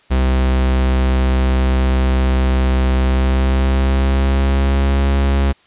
45% pulse tone with pitch glide, 64.9 to 68.4 Hz, C2 to C#2, -13 to -23 cents, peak -12 dBFS, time 0.1-5.53 s, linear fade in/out 20 ms, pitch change +90 cents, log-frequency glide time 2.98-5.06 s, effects white hiss -52 dBFS RMS until 5.66 s + resampled to 8000 Hz

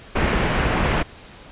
pink low-pass noise, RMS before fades -20 dBFS, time 0.15-1.03 s, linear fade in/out 10 ms, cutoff 2800 Hz, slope 24 dB/octave, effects pink hiss -43 dBFS RMS until 1.51 s + resampled to 8000 Hz

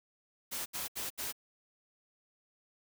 white noise bursts, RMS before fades -38 dBFS, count 4, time 0.51-1.326 s, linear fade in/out 20 ms, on 150 ms, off 72 ms, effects none

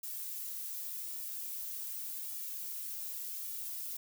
violet noise with flanger, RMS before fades -41 dBFS, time 0.03-3.97 s, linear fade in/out 5 ms, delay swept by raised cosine 1.9 to 2.77 ms, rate 0.86 Hz, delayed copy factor -0.7, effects none

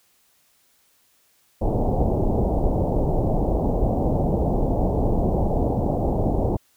pink low-pass noise, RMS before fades -21 dBFS, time 1.61-6.57 s, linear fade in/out 10 ms, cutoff 810 Hz, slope 48 dB/octave, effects white hiss -62 dBFS RMS until 6.76 s

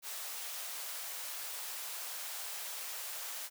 white high-pass noise, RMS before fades -42 dBFS, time 0.02-3.5 s, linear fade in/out 50 ms, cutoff 520 Hz, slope 24 dB/octave, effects none

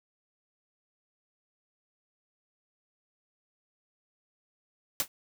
white noise with exponential decay, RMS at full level -23 dBFS, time 5-5.08 s, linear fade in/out 1 ms, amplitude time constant 17 ms, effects none

